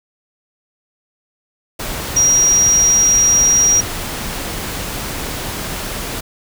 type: tone in noise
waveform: sine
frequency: 5720 Hz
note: F8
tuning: 41 cents sharp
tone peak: -9 dBFS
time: 2.16-3.81 s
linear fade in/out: 10 ms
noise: pink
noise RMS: -24 dBFS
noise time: 1.79-6.21 s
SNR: +12 dB
effects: none